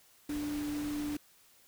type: tone in noise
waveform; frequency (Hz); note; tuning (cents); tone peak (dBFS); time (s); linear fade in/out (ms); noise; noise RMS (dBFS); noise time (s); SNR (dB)
sine; 294.9; D4; +7; -33; 0.29-1.17; 5; pink; -45; 0.29-1.17; +9
effects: white hiss -63 dBFS RMS until 1.67 s